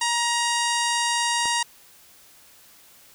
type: harmonic tone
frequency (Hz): 944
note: A#5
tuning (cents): +22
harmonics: 1 / 2 / 3 / 4 / 5 / 6 / 7 / 8 / 9 / 10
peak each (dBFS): -25 / -28 / -30 / -31 / -32 / -33 / -33 / -34 / -35 / -35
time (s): 0.01-1.63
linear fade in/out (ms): 5
type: click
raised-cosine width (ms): 1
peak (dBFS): -22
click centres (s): 1.456
effects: white hiss -52 dBFS RMS until 3.14 s